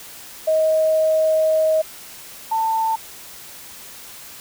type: tone pair in turn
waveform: sine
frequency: 631 / 892.4 Hz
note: D#5 / A5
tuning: +24 / +24 cents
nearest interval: tritone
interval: 600 cents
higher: second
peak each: -14 / -17 dBFS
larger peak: first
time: 0.47-1.82 / 2.51-2.96 s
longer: first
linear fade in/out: 10 ms
effects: white hiss -39 dBFS RMS until 4.4 s